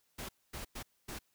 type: noise bursts at uneven times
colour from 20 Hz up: pink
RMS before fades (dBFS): -43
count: 4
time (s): 0.18-0.29 / 0.53-0.65 / 0.75-0.83 / 1.08-1.19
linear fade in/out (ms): 10
effects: white hiss -75 dBFS RMS until 1.34 s